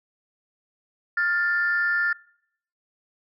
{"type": "tone pair together", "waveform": "sine", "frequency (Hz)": [1407.4, 1771], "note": ["F6", "A6"], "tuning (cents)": [13, 11], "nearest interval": "major third", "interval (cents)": 398, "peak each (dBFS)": -22, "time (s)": [1.17, 2.13], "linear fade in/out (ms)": 5, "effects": ["noise-tail reverb RT60 0.7 s tail -24 dB re dry", "tanh soft clip ceiling -14 dBFS"]}